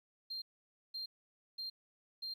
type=tone bursts; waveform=sine; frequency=4186 Hz; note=C8; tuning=in tune; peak=-38 dBFS; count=4; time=0.3-2.34 s; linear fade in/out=10 ms; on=120 ms; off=520 ms; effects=tanh soft clip ceiling -37 dBFS + 12-bit